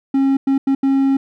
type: tone bursts at uneven times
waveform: triangle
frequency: 271.4 Hz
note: C#4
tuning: 36 cents flat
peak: -10 dBFS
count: 4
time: 0.14-0.37 / 0.47-0.58 / 0.67-0.75 / 0.83-1.17 s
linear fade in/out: 5 ms
effects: none